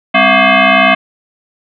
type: tone with frequency modulation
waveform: sine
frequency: 725 Hz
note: F#5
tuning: 35 cents flat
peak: -5 dBFS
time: 0.14-0.95 s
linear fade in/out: 10 ms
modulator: 463 Hz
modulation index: 4.5
effects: none